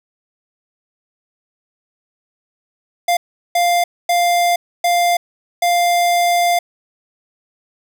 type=tone bursts at uneven times; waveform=square; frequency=698.5 Hz; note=F5; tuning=in tune; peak=-13 dBFS; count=5; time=3.08-3.17 / 3.55-3.84 / 4.09-4.56 / 4.84-5.17 / 5.62-6.59 s; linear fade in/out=5 ms; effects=none